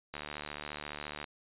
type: click train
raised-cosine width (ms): 0.3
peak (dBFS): -23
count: 83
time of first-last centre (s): 0.14-1.242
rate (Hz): 74.4
effects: resampled to 8000 Hz